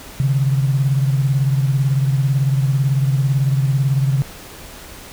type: beating tone pair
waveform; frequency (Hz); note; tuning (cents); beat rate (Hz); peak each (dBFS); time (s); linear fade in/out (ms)
sine; 134.4 / 152.4; C3 / D#3; +47 / -36; 18; -14 / -22; 0.2-4.22; 0
effects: pink hiss -37 dBFS RMS until 5.12 s